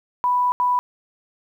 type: tone bursts at uneven times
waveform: sine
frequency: 987.8 Hz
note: B5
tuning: in tune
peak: -16 dBFS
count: 2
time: 0.24-0.52 / 0.6-0.79 s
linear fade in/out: 0 ms
effects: 9-bit